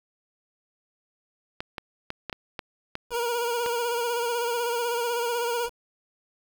clicks, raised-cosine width 0.3 ms, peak -16 dBFS, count 8, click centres 1.605 / 1.782 / 2.104 / 2.297 / 2.328 / 2.592 / 2.954 / 3.662 s
25% pulse tone with vibrato, 474.2 Hz, A#4, 30 cents sharp, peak -22 dBFS, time 3.1-5.7 s, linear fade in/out 50 ms, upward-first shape sine, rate 16 Hz, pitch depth 42 cents each way
effects 7-bit

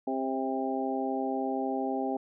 harmonic tone with a mistuned harmonic, 132.6 Hz, C3, 23 cents sharp, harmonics 2 / 3 / 4 / 5 / 6, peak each -32 / -35 / -38 / -37 / -34 dBFS, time 0.07-2.17 s, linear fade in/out 5 ms, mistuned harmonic 5, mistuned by -23 cents, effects none

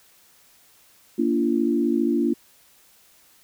sine tone cluster, 234.3 / 289.3 / 341.8 Hz, A#3 / D4 / F4, +9 / -26 / -37 cents, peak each -23 dBFS, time 1.18-2.34 s, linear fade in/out 10 ms, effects white hiss -56 dBFS RMS until 3.43 s

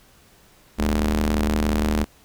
sawtooth ring-modulated tone, 77.3 Hz, D#2, 11 cents flat, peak -12 dBFS, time 0.78-2.05 s, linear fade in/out 20 ms, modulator 139 Hz, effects pink hiss -54 dBFS RMS until 2.24 s

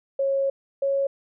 sine tone pair in turn, 547 / 551.4 Hz, C#5 / C#5, -23 / -9 cents, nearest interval unison, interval 14 cents, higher second, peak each -20 dBFS, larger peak neither, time 0.19-0.5 / 0.82-1.07 s, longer first, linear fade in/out 5 ms, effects none

